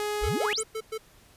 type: tone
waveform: sawtooth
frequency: 418.1 Hz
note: G#4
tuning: 12 cents sharp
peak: -24 dBFS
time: 0-0.53 s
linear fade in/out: 0 ms
type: exponential sweep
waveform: sine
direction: up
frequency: 34.65 to 11175 Hz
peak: -27 dBFS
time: 0.21-0.63 s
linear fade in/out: 20 ms
type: tone bursts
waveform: square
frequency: 440 Hz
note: A4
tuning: in tune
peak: -31 dBFS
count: 5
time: 0.23-0.98 s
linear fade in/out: 10 ms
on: 62 ms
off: 110 ms
effects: pink hiss -57 dBFS RMS until 1.36 s + resampled to 32000 Hz